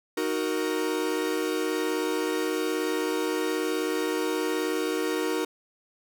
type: chord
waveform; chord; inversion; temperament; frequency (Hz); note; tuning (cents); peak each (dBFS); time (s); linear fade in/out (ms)
45% pulse; D# minor; none; equal; 311.1 / 370 / 466.2; D#4 / F#4 / A#4; 0 / 0 / 0; -30; 0.17-5.45; 5
effects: none